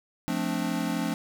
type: chord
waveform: square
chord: D minor seventh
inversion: first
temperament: equal with one note detuned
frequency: 174.61 / 217.9 / 261.6 / 293.7 Hz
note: F3 / A3 / C4 / D4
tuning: 0 / -17 / 0 / 0 cents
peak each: -33 dBFS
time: 0.28-1.14 s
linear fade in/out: 0 ms
effects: none